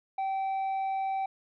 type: tone with tanh clipping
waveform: sine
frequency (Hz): 773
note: G5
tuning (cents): -24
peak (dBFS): -29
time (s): 0.18-1.26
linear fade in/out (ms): 5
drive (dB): 4
effects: none